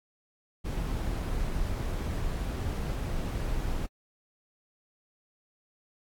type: noise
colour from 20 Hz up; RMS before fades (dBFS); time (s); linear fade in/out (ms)
brown; -31; 0.64-3.87; 20
effects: AAC 64 kbps